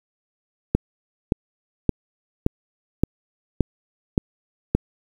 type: click train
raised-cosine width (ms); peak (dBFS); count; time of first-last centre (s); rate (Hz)
3; -3; 8; 0.75-4.75; 1.75
effects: 7-bit